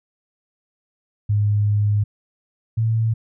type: tone pair in turn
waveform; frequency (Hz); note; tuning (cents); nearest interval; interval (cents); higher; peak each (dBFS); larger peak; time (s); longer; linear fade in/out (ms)
sine; 103.83 / 112.54; G#2 / A2; 0 / +40; minor second; 140; second; -15 / -16; first; 1.29-2.04 / 2.77-3.14; first; 10
effects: none